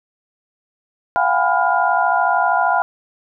sine tone cluster, 690 / 743 / 818 / 996 / 1412 Hz, F5 / F#5 / G#5 / B5 / F6, -21 / +7 / -26 / +14 / +19 cents, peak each -20 dBFS, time 1.16-2.82 s, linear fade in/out 0 ms, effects none

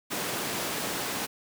pink high-pass noise, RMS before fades -32 dBFS, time 0.1-1.27 s, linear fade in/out 20 ms, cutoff 200 Hz, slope 12 dB/octave, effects none

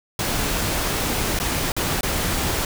pink noise with dropouts, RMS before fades -23 dBFS, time 0.19-2.65 s, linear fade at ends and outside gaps 2 ms, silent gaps 1.39-1.399 / 1.72-1.765 / 2.009-2.031 s, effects none

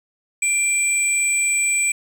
sine tone pair together, 2358 / 7941 Hz, D7 / B8, +6 / +8 cents, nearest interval octave + major sixth, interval 2102 cents, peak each -18 dBFS, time 0.42-1.92 s, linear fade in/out 5 ms, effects tanh soft clip ceiling -12 dBFS + 7-bit

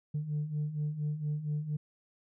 sine beating tone pair, 146.83 / 151.13 Hz, D3 / D3, 0 / +50 cents, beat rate 4.3 Hz, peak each -36 / -31 dBFS, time 0.14-1.77 s, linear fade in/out 10 ms, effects tanh soft clip ceiling -27 dBFS

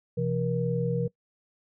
sine tone cluster, 128.4 / 169 / 474.5 Hz, C3 / E3 / A#4, -32 / +43 / +31 cents, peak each -29 dBFS, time 0.17-1.08 s, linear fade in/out 10 ms, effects noise-tail reverb RT60 0.1 s tail -22 dB re dry

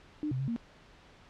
sine tone with pitch steps, 301.5 / 129.2 / 135.3 / 232.5 Hz, D4 / C3 / C#3 / A#3, +46 / -21 / -42 / -4 cents, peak -30 dBFS, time 0.23-0.562 s, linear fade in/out 0 ms, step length 83 ms, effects pink hiss -57 dBFS RMS until 1.29 s + low-pass 4000 Hz 12 dB/octave

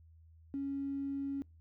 triangle tone with tanh clipping, 277.2 Hz, C#4, in tune, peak -34 dBFS, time 0.54-1.42 s, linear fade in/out 0 ms, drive 2 dB, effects noise-tail reverb RT60 0.3 s tail -26 dB re dry + added 81 Hz sine -57 dBFS peak until 1.6 s

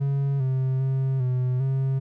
triangle tone with pitch steps, 138.9 / 131.2 / 133.3 / 126.5 / 134 Hz, C#3 / C3 / C3 / B2 / C3, +4 / +5 / +33 / +42 / +42 cents, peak -19 dBFS, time 0-2 s, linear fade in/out 20 ms, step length 400 ms, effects none

